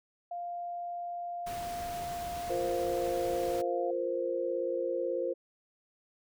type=tone; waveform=sine; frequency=698.5 Hz; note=F5; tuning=in tune; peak=-35 dBFS; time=0.31-3.91 s; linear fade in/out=5 ms
type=noise; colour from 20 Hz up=pink; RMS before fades=-44 dBFS; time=1.46-3.62 s; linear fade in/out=10 ms
type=chord; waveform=sine; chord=F suspended fourth; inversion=none; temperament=just; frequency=349.2 / 465.6 / 523.8 Hz; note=F4 / Bb4 / C5; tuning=0 / -2 / +2 cents; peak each=-35 / -36 / -32 dBFS; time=2.49-5.34 s; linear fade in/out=20 ms
effects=none